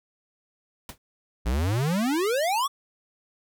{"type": "noise with exponential decay", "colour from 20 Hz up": "pink", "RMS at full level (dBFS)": -33, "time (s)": [0.89, 0.98], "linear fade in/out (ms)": 2, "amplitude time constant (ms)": 19}
{"type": "exponential sweep", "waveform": "square", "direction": "up", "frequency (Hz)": [54, 1174.7], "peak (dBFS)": -23, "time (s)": [1.45, 2.68], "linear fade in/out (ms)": 20}
{"effects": []}